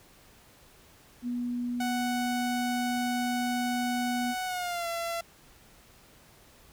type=tone; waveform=sine; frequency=243.2 Hz; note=B3; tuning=26 cents flat; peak=-29 dBFS; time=1.22-4.35 s; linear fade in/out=50 ms
type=tone with pitch glide; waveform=sawtooth; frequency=742 to 676.5 Hz; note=F#5 to E5; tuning=+5 to +45 cents; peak=-27 dBFS; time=1.8-5.21 s; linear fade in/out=5 ms; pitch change=-160 cents; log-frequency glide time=4.46-4.88 s
effects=pink hiss -57 dBFS RMS until 6.72 s